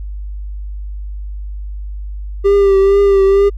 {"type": "tone with vibrato", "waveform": "triangle", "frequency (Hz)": 395.1, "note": "G4", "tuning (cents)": 14, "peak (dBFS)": -5, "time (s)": [2.44, 3.5], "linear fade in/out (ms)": 20, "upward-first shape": "triangle", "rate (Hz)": 2.2, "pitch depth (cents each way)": 38, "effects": ["added 50 Hz sine -22 dBFS peak until 3.57 s"]}